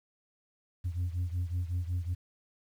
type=beating tone pair; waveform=sine; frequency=87 / 92.4 Hz; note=F2 / F#2; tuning=-6 / -2 cents; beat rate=5.4 Hz; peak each=-30 / -33 dBFS; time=0.84-2.15 s; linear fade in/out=20 ms; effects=tanh soft clip ceiling -27 dBFS + 10-bit